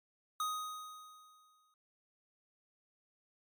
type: tone with exponential decay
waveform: square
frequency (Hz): 1250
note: D#6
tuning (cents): +8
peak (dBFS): -33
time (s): 0.4-1.74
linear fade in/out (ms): 2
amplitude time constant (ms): 290
effects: MP3 96 kbps